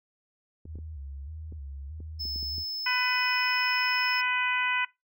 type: tone with vibrato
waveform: sine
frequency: 73.8 Hz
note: D2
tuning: 9 cents sharp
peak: -37 dBFS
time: 0.65-2.65 s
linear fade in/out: 50 ms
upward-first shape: square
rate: 1.6 Hz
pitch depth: 110 cents each way
type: clicks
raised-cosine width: 3 ms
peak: -33 dBFS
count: 9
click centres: 0.655 / 0.756 / 0.787 / 1.524 / 2.004 / 2.254 / 2.36 / 2.429 / 2.582 s
type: tone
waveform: triangle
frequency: 5230 Hz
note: E8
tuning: 15 cents flat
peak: -30 dBFS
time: 2.19-4.22 s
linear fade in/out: 20 ms
type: harmonic tone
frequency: 499.7 Hz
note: B4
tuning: 20 cents sharp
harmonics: 2 / 3 / 4 / 5 / 6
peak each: -32 / -30 / -30 / -30 / -37 dBFS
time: 2.86-4.85 s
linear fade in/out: 5 ms
effects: noise-tail reverb RT60 0.2 s tail -22 dB re dry